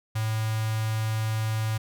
square tone with notch filter, 110 Hz, A2, in tune, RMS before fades -27 dBFS, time 0.15-1.78 s, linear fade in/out 10 ms, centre 370 Hz, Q 0.61, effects none

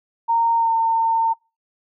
sine tone with pitch glide, 923 to 907.7 Hz, A#5 to A#5, -17 to -46 cents, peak -15 dBFS, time 0.28-1.34 s, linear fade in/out 20 ms, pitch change -29 cents, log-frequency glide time 0.57-0.71 s, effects noise-tail reverb RT60 0.3 s tail -26 dB re dry

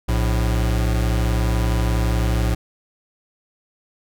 square tone pair together, 58.2 / 110 Hz, A#1 / A2, -2 / 0 cents, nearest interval major seventh, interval 1102 cents, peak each -19 / -23 dBFS, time 0.08-2.55 s, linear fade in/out 10 ms, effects none

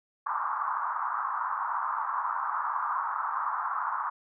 pink band-pass noise, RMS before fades -31 dBFS, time 0.26-4.1 s, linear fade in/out 10 ms, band 940 to 1300 Hz, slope 48 dB/octave, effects none

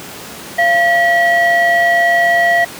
triangle ring-modulated tone, 621 Hz, D#5, 3 cents flat, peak -4 dBFS, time 0.58-2.65 s, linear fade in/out 10 ms, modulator 1310 Hz, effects pink hiss -30 dBFS RMS until 2.79 s + high-pass 150 Hz 12 dB/octave

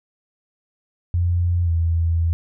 sine tone with pitch glide, 87.3 to 83.31 Hz, F2 to E2, 0 to +19 cents, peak -16 dBFS, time 1.14-2.33 s, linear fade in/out 0 ms, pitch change -81 cents, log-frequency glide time 1.64-1.7 s, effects none

